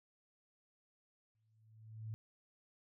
sine tone with exponential growth, 110 Hz, A2, in tune, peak -39 dBFS, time 1.35-2.14 s, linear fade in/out 0 ms, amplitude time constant 170 ms, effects none

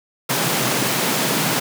pink high-pass noise, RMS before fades -20 dBFS, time 0.29-1.6 s, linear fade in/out 10 ms, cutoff 120 Hz, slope 96 dB/octave, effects none

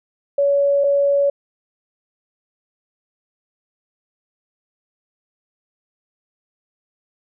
sine tone pair in turn, 564 / 564 Hz, C#5 / C#5, +30 / +30 cents, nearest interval unison, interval 0 cents, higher neither, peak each -13 dBFS, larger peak neither, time 0.38-0.84 / 0.84-1.3 s, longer neither, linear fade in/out 5 ms, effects none

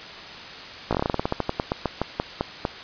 slowing click train, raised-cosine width 1 ms, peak -8 dBFS, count 21, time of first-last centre 0.91-2.652 s, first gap 17 ms, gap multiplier 1.15, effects white hiss -38 dBFS RMS until 2.83 s + resampled to 11025 Hz

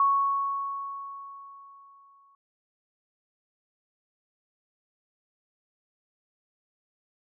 sine tone with exponential decay, 1108.7 Hz, C#6, in tune, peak -18 dBFS, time 0-2.35 s, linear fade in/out 2 ms, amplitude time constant 510 ms, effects none

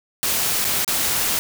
white noise with dropouts, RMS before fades -21 dBFS, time 0.23-1.39 s, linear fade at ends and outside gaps 0 ms, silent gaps 0.644-0.65 / 0.846-0.878 s, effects none

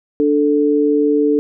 sine tone pair together, 293.7 / 440 Hz, D4 / A4, 0 / 0 cents, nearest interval perfect fifth, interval 700 cents, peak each -14 dBFS, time 0.2-1.39 s, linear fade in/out 0 ms, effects none

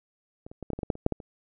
clicks, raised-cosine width 2 ms, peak -28 / -30 / -23 / -18 / -17 / -22 / -18 / -10 / -29 / -7 / -14 / -29 dBFS, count 12, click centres 0.465 / 0.515 / 0.627 / 0.703 / 0.733 / 0.79 / 0.832 / 0.902 / 0.954 / 1.064 / 1.123 / 1.202 s, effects none

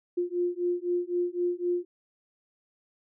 sine beating tone pair, 351 / 354.9 Hz, F4 / F4, +9 / +28 cents, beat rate 3.9 Hz, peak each -29 / -29 dBFS, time 0.17-1.85 s, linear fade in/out 10 ms, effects none

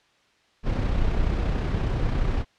brown noise with amplitude modulation, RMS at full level -22 dBFS, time 0.63-2.45 s, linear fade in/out 50 ms, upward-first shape sine, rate 31.6 Hz, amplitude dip 35%, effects white hiss -62 dBFS RMS until 2.58 s + low-pass 4000 Hz 12 dB/octave

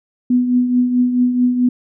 sine tone with tremolo, 247.8 Hz, B3, 6 cents sharp, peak -9 dBFS, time 0.3-1.69 s, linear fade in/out 5 ms, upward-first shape triangle, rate 4.6 Hz, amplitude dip 60%, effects none

